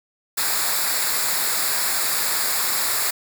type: noise with comb filter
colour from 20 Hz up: white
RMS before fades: -22 dBFS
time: 0.37-3.11 s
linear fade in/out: 10 ms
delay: 0.33 ms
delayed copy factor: -0.7
effects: none